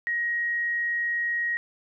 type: tone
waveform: sine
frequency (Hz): 1888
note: A#6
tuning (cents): +22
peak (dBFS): -24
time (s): 0.07-1.57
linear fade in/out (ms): 0
effects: none